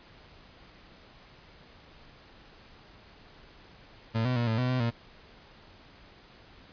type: tone with pitch steps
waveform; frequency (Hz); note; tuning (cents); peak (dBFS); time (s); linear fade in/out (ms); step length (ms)
30% pulse; 112.9 / 126.2 / 118.9 / 111.6 / 125.8 / 127.5 / 116.9; A2 / B2 / A#2 / A2 / B2 / C3 / A#2; +45 / +38 / +35 / +25 / +32 / -44 / +5; -23; 4.14-4.91; 20; 110
effects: pink hiss -54 dBFS RMS until 6.72 s + resampled to 11025 Hz